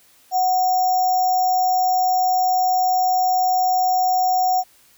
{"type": "tone with sample-and-hold", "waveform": "sine", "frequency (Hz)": 740, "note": "F#5", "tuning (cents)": 0, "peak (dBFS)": -15, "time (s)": [0.31, 4.64], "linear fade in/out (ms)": 50, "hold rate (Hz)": 6300, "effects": ["white hiss -54 dBFS RMS until 4.97 s"]}